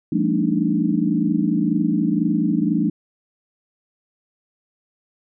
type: tone cluster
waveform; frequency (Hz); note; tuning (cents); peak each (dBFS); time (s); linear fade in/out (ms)
sine; 172.2 / 202.2 / 226.5 / 286.1 / 308; F3 / G#3 / A#3 / D4 / D#4; -24 / -46 / -50 / -45 / -17; -23; 0.12-2.9; 5
effects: none